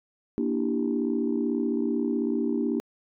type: chord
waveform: sine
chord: E half-diminished seventh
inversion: second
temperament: equal with one note detuned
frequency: 235.5 / 293.7 / 329.6 / 392 Hz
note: Bb3 / D4 / E4 / G4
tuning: +18 / 0 / 0 / 0 cents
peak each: -27 / -28 / -31 / -30 dBFS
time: 0.38-2.8 s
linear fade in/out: 0 ms
effects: tanh soft clip ceiling -15 dBFS